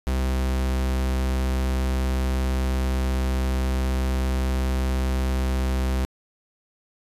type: tone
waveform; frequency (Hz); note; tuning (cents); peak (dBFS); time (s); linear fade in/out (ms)
45% pulse; 64.9; C2; -13; -21; 0.07-6.05; 0
effects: resampled to 32000 Hz